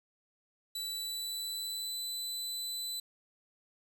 sawtooth tone with pitch glide, 3956 to 4000 Hz, B7 to B7, +2 to +21 cents, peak -33 dBFS, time 0.75-3 s, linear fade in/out 5 ms, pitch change +19 cents, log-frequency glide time 0.91-1.95 s, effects 10-bit

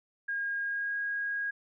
sine tone with pitch glide, 1625 to 1639.1 Hz, G#6 to G#6, -38 to -23 cents, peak -30 dBFS, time 0.28-1.51 s, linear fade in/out 10 ms, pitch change +15 cents, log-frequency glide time 0.62-0.97 s, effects none

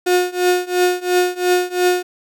35% pulse tone with tremolo, 360 Hz, F#4, 47 cents flat, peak -9 dBFS, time 0.06-2.03 s, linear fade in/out 10 ms, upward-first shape triangle, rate 2.9 Hz, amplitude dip 95%, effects none

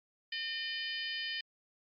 harmonic tone with a mistuned harmonic, 608 Hz, D#5, 40 cents flat, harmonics 3 / 4 / 5 / 6 / 7 / 8, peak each -40 / -44 / -39 / -49 / -48 / -43 dBFS, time 0.32-1.41 s, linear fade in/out 5 ms, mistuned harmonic 4, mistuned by -16 cents, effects MP3 48 kbps

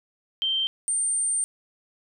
sine tone pair in turn, 3136 / 8870 Hz, G7 / C#9, 0 / 0 cents, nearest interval octave + tritone, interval 1800 cents, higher second, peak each -22 dBFS, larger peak neither, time 0.42-0.67 / 0.88-1.44 s, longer second, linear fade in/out 0 ms, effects none

